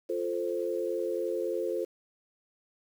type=chord; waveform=sine; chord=F major; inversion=none; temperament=equal; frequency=349.2 / 440 / 523.3 Hz; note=F4 / A4 / C5; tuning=0 / 0 / 0 cents; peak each=-33 dBFS; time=0.09-1.85 s; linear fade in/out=10 ms; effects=9-bit